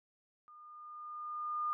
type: tone with level ramp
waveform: sine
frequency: 1215 Hz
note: D#6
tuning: 42 cents flat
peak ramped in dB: -54 to -31 dBFS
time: 0.48-1.73 s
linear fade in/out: 0 ms
effects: none